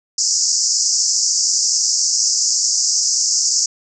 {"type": "band-pass noise", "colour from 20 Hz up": "pink", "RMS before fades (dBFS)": -17, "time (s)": [0.18, 3.66], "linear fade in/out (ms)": 5, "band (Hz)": [4900, 7400], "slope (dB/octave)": 96, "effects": []}